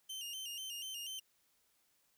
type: tone with vibrato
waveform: sawtooth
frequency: 2960 Hz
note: F#7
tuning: in tune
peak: -39 dBFS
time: 0.09-1.2 s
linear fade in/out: 10 ms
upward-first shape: square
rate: 4.1 Hz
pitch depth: 74 cents each way
effects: white hiss -75 dBFS RMS until 2.17 s